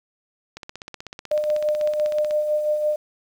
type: click train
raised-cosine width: 0.2 ms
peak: -18 dBFS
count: 29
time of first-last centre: 0.57-2.309 s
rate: 16.1 Hz
type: tone with tremolo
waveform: sine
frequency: 603 Hz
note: D5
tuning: 46 cents sharp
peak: -17 dBFS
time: 1.31-2.96 s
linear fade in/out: 5 ms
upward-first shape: sine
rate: 5.9 Hz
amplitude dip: 45%
effects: 8-bit